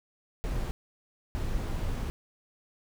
brown noise bursts at uneven times, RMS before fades -31 dBFS, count 2, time 0.44-0.71 / 1.35-2.1 s, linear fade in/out 0 ms, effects none

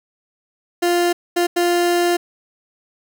30% pulse tone bursts at uneven times, 349.2 Hz, F4, in tune, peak -12 dBFS, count 3, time 0.82-1.13 / 1.36-1.47 / 1.56-2.17 s, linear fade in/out 10 ms, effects none

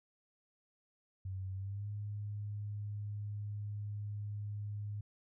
sine tone with pitch glide, 95 to 103.6 Hz, F#2 to G#2, +46 to -4 cents, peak -38 dBFS, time 1.25-5.01 s, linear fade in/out 5 ms, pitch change +150 cents, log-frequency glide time 1.53-1.88 s, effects none

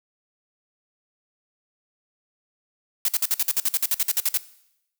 blue noise bursts, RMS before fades -21 dBFS, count 16, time 3.05-4.374 s, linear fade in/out 2 ms, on 34 ms, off 52 ms, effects noise-tail reverb RT60 0.8 s tail -18 dB re dry

